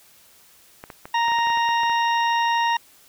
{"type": "clicks", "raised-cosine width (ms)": 0.5, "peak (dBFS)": -21, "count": 12, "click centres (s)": [0.839, 0.902, 1.055, 1.283, 1.319, 1.387, 1.471, 1.502, 1.573, 1.69, 1.834, 1.897]}
{"type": "harmonic tone", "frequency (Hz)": 932.3, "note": "A#5", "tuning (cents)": 0, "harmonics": [1, 2, 3, 4, 6], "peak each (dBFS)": [-19, -26, -30, -33, -38], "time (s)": [1.14, 2.77], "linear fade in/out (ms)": 5}
{"effects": ["white hiss -53 dBFS RMS until 3.08 s"]}